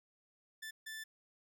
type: tone bursts at uneven times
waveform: sawtooth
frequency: 1760 Hz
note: A6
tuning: in tune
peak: -40 dBFS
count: 2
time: 0.62-0.71 / 0.86-1.04 s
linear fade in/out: 10 ms
effects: none